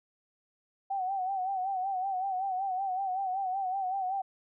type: tone with vibrato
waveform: sine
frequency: 761 Hz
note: F#5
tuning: 48 cents sharp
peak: -29 dBFS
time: 0.9-4.22 s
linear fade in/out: 10 ms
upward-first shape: sine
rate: 5.3 Hz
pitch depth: 71 cents each way
effects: none